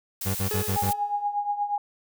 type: noise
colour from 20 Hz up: blue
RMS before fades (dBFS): -32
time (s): 0.21-0.93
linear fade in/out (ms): 5
type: tone bursts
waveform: 30% pulse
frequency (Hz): 96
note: G2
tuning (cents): -36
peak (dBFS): -22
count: 5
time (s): 0.25-0.914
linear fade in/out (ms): 20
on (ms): 100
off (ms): 41
type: tone with exponential decay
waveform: 40% pulse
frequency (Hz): 425.1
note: G#4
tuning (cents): +40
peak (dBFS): -26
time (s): 0.51-1.34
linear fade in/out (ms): 1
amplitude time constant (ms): 180
type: tone with tremolo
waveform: sine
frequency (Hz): 821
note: G#5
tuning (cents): -20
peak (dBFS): -21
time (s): 0.76-1.78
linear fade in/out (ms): 2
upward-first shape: triangle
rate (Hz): 8.4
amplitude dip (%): 80
effects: none